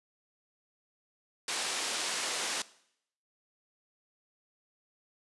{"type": "band-pass noise", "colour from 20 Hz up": "white", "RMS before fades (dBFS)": -34, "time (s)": [1.48, 2.62], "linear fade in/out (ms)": 2, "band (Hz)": [320, 7200], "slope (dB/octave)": 12, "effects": ["noise-tail reverb RT60 0.7 s tail -19 dB re dry", "resampled to 24000 Hz"]}